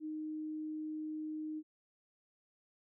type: tone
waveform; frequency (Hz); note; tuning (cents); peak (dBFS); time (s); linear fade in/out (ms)
sine; 309.4; D#4; -10; -38; 0-1.63; 50
effects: none